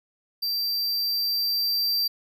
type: tone with level ramp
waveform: square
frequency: 4696 Hz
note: D8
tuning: 1 cent flat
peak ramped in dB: -25 to -22 dBFS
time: 0.42-2.08 s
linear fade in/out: 10 ms
effects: none